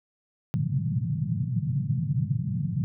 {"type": "band-pass noise", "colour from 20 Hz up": "pink", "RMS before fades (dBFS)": -27, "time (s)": [0.54, 2.84], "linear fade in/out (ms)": 0, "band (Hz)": [110, 180], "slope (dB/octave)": 48, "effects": []}